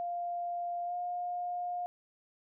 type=tone with pitch glide; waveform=sine; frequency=698.5 to 710.3 Hz; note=F5 to F5; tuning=0 to +29 cents; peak=-33 dBFS; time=0-1.86 s; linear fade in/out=0 ms; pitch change=+29 cents; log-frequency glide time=0.85-0.94 s; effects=none